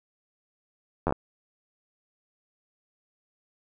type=slowing click train; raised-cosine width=1 ms; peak=-11 dBFS; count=5; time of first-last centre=1.07-1.124 s; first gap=11 ms; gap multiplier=1.14; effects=none